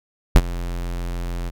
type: tone with ADSR envelope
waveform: square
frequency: 43.48 Hz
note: F1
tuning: 7 cents flat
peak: -5 dBFS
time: 0.35-1.51 s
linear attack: 10 ms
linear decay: 44 ms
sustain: -20 dB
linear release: 30 ms
effects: none